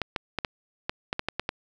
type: clicks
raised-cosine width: 0.3 ms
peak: -11 dBFS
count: 10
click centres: 0.017 / 0.162 / 0.387 / 0.448 / 0.895 / 1.129 / 1.194 / 1.286 / 1.396 / 1.491 s
effects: none